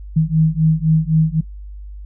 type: beating tone pair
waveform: sine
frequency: 156.9 / 160.8 Hz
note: D#3 / E3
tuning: +15 / -43 cents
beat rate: 3.9 Hz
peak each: -15 dBFS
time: 0.16-1.41 s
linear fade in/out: 10 ms
effects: noise-tail reverb RT60 0.1 s tail -21 dB re dry + added 50 Hz sine -30 dBFS peak until 2.05 s